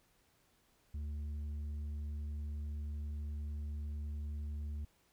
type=tone with tanh clipping; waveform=sine; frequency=74.1 Hz; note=D2; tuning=16 cents sharp; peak=-39 dBFS; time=0.94-4.85 s; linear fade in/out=5 ms; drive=5 dB; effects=pink hiss -72 dBFS RMS until 5.12 s